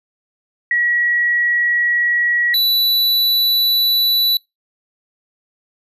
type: tone pair in turn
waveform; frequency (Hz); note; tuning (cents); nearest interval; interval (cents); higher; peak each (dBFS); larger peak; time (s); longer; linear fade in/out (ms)
sine / square; 1919 / 3960; A#6 / B7; +50 / +4; octave + minor second; 1254; second; -13; neither; 0.71-2.54 / 2.54-4.37; neither; 2
effects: noise-tail reverb RT60 0.2 s tail -26 dB re dry + resampled to 32000 Hz